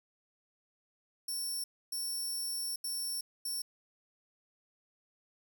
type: tone bursts at uneven times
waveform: 10% pulse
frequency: 5440 Hz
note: F8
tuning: 46 cents flat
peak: -29 dBFS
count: 4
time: 1.28-1.64 / 1.92-2.76 / 2.84-3.21 / 3.45-3.62 s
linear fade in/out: 5 ms
effects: none